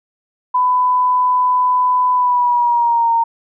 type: tone with pitch glide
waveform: sine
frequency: 1000 to 922.3 Hz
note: B5 to A#5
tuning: +21 to -19 cents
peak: -11 dBFS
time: 0.54-3.24 s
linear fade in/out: 10 ms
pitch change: -140 cents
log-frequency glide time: 2.14-3.12 s
effects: none